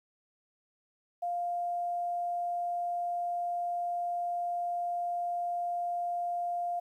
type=tone; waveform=sine; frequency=700 Hz; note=F5; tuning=4 cents sharp; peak=-30 dBFS; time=1.22-6.8 s; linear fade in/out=10 ms; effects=11-bit